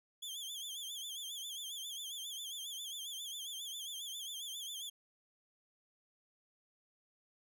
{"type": "tone with vibrato", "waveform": "sawtooth", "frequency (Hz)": 3322, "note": "G#7", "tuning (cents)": 0, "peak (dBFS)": -39, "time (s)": [0.22, 4.9], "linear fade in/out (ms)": 10, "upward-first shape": "sine", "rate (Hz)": 7.4, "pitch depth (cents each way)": 110, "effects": []}